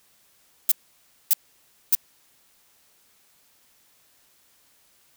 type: noise bursts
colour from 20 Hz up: violet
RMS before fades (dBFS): -17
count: 3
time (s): 0.69-1.951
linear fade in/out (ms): 2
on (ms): 27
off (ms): 590
effects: white hiss -61 dBFS RMS until 5.16 s